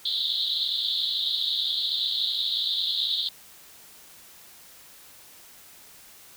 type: band-pass noise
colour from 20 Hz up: pink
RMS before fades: -27 dBFS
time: 0.05-3.29 s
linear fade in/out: 5 ms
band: 3400 to 4200 Hz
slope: 96 dB/octave
effects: white hiss -50 dBFS RMS until 6.36 s